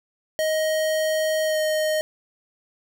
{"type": "tone with pitch glide", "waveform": "square", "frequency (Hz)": [627, 620.5], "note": ["D#5", "D#5"], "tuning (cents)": [13, -5], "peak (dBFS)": -21, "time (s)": [0.39, 2.01], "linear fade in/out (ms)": 0, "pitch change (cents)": -18, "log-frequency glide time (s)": [1.45, 1.58], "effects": []}